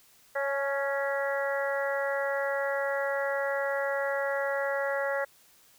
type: harmonic tone with a mistuned harmonic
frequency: 277.2 Hz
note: C#4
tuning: in tune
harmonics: 2 / 3 / 4 / 5 / 6 / 7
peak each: -29 / -37 / -41 / -37 / -36 / -36 dBFS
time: 0.35-5.25 s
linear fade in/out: 10 ms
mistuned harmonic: 3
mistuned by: +22 cents
effects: white hiss -60 dBFS RMS until 5.78 s